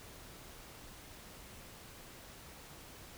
silence, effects pink hiss -53 dBFS RMS until 3.17 s

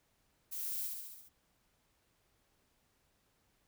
violet noise with echo, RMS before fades -41 dBFS, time 0.51-0.88 s, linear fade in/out 20 ms, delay 69 ms, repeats 6, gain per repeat -3 dB, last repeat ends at 1.294 s, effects pink hiss -75 dBFS RMS until 3.67 s

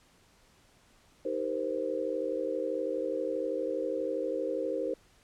sine chord, C minor seventh, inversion first, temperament just, 314 / 392.4 / 470.9 / 523.3 Hz, Eb4 / G4 / Bb4 / C5, +16 / +2 / +18 / 0 cents, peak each -37 / -37 / -35 / -33 dBFS, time 1.25-4.94 s, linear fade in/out 5 ms, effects pink hiss -63 dBFS RMS until 5.23 s + low-pass 10000 Hz 12 dB/octave

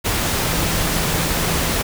sine tone in noise, 166 Hz, E3, 12 cents sharp, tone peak -27 dBFS, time 0.42-1.76 s, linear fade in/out 20 ms, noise pink, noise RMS -20 dBFS, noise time 0.04-1.83 s, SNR -10 dB, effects none

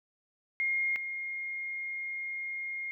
sine tone pair in turn, 2135 / 2135 Hz, C7 / C7, +34 / +34 cents, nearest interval unison, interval 0 cents, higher neither, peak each -27 / -34 dBFS, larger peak first, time 0.6-0.96 / 0.96-2.91 s, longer second, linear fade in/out 0 ms, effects none

